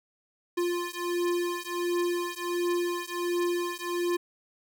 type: beating tone pair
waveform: square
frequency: 349.1 / 350.5 Hz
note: F4 / F4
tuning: -1 / +6 cents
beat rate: 1.4 Hz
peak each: -31 dBFS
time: 0.57-4.17 s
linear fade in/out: 10 ms
effects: none